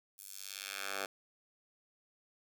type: tone with high-pass filter sweep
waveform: 10% pulse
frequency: 98 Hz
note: G2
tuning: in tune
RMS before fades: -43 dBFS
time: 0.18-1.06 s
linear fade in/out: 5 ms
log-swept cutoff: 11000 to 710 Hz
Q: 0.84
effects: none